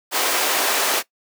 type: high-pass noise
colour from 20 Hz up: pink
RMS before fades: -20 dBFS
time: 0.11-1.03 s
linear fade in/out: 50 ms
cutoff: 470 Hz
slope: 12 dB/octave
effects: noise-tail reverb RT60 0.1 s tail -19 dB re dry + high-pass 300 Hz 12 dB/octave